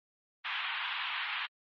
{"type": "band-pass noise", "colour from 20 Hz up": "white", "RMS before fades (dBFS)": -36, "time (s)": [0.44, 1.47], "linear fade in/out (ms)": 20, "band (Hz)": [860, 3400], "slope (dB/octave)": 48, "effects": ["MP3 32 kbps"]}